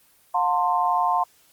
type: tone cluster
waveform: sine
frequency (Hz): 715 / 897 / 1049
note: F5 / A5 / C6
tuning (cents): +41 / +33 / +4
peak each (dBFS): -23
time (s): 0.34-1.24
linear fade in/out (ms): 10
effects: white hiss -58 dBFS RMS until 1.52 s + Opus 24 kbps